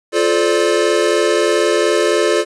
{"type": "chord", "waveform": "square", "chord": "D minor seventh", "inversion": "first", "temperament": "equal with one note detuned", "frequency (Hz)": [349.2, 432.2, 523.3, 587.3], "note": ["F4", "A4", "C5", "D5"], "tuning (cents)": [0, -31, 0, 0], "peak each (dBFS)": [-18, -17, -22, -19], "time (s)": [0.12, 2.45], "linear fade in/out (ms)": 50, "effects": ["resampled to 22050 Hz", "8-bit"]}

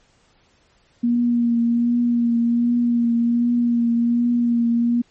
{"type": "tone with vibrato", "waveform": "sine", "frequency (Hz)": 236.9, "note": "A#3", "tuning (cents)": 28, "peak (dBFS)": -15, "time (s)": [1.03, 5.02], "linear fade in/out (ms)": 10, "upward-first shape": "triangle", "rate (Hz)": 1.3, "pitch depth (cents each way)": 27, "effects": ["pink hiss -59 dBFS RMS until 5.1 s", "MP3 32 kbps"]}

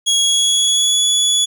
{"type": "tone with pitch glide", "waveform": "25% pulse", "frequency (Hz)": [3321, 3408], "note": ["G#7", "G#7"], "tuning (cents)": [-1, 44], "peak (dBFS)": -8, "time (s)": [0.06, 1.46], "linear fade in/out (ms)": 20, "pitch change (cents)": 45, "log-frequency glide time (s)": [0.19, 1.07], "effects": []}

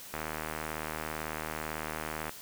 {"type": "click train", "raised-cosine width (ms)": 0.5, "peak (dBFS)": -20, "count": 169, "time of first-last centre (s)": [0.14, 2.294], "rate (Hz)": 78, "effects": ["white hiss -47 dBFS RMS until 2.41 s"]}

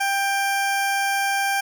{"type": "tone", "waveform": "20% pulse", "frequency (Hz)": 791, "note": "G5", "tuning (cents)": 15, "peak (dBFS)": -15, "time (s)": [0, 1.61], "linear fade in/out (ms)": 10, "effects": []}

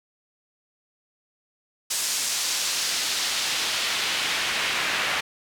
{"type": "noise with band-pass filter sweep", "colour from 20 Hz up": "pink", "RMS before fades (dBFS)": -26, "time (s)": [1.9, 5.21], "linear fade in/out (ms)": 10, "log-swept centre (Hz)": [7100, 2100], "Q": 1, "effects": []}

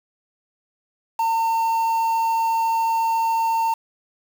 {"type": "tone with quantisation", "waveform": "triangle", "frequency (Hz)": 907, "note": "A#5", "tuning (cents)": -48, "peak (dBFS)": -16, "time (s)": [1.19, 3.74], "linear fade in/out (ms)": 5, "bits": 6, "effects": []}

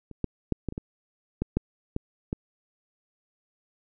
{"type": "clicks", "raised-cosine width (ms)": 3, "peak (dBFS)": [-29, -13, -11, -16, -24, -19, -13, -10, -15, -15], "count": 10, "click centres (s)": [0.113, 0.243, 0.523, 0.687, 0.724, 0.779, 1.42, 1.57, 1.964, 2.329], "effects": []}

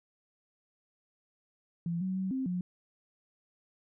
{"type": "tone with pitch steps", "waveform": "sine", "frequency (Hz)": [169.9, 187.4, 189.2, 263, 179.7], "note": ["F3", "F#3", "F#3", "C4", "F3"], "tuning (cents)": [-47, 22, 39, 9, 50], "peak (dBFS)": -30, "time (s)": [1.86, 2.61], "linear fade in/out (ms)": 2, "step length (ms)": 150, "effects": []}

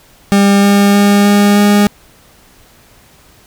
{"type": "tone with pitch steps", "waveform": "40% pulse", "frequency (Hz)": [200, 201.3, 202.6, 203.8, 205.1], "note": ["G3", "G3", "G#3", "G#3", "G#3"], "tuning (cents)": [35, 46, -43, -32, -21], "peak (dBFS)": -5, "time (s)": [0.32, 1.87], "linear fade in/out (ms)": 0, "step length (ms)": 310, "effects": ["pink hiss -45 dBFS RMS until 3.46 s"]}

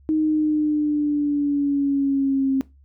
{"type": "linear sweep", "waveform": "sine", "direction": "down", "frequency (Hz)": [312.5, 266.6], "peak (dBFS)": -17, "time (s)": [0.09, 2.61], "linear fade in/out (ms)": 0, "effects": ["noise-tail reverb RT60 0.2 s tail -18 dB re dry", "added 69 Hz sine -49 dBFS peak until 2.84 s"]}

